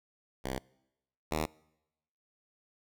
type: tone pair in turn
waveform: 5% pulse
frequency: 65.5 / 77.89 Hz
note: C2 / D#2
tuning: +2 / +2 cents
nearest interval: minor third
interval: 300 cents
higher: second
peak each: -23 / -19 dBFS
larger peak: second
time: 0.44-0.59 / 1.31-1.46 s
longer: neither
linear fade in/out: 10 ms
effects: noise-tail reverb RT60 0.9 s tail -25 dB re dry